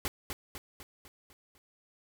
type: noise with echo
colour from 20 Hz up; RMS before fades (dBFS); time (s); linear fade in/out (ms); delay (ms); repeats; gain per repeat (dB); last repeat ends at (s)
pink; -33; 0.05-0.08; 0; 250; 6; -5; 1.58
effects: none